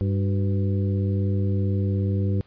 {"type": "harmonic tone with a mistuned harmonic", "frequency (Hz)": 99, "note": "G2", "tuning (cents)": 18, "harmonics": [1, 2, 3, 4, 5], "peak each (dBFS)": [-21, -28, -34, -34, -37], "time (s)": [0.01, 2.41], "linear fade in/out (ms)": 0, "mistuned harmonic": 4, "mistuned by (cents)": -76, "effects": ["pink hiss -59 dBFS RMS until 2.46 s", "resampled to 11025 Hz"]}